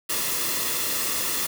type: noise with comb filter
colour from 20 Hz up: white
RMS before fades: -26 dBFS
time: 0.09-1.47 s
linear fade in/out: 10 ms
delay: 1.3 ms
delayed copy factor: -0.55
effects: none